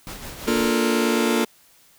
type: noise with tremolo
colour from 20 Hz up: pink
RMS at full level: -34 dBFS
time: 0.07-0.71 s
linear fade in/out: 0 ms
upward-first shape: sine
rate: 6.1 Hz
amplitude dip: 45%
type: chord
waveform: sawtooth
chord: Bb major seventh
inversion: none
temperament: just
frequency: 233.1 / 291.4 / 349.6 / 437 Hz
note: Bb3 / D4 / F4 / A4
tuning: 0 / -13 / +2 / -12 cents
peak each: -17 / -22 / -20 / -21 dBFS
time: 0.47-1.45 s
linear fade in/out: 10 ms
effects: white hiss -55 dBFS RMS until 1.98 s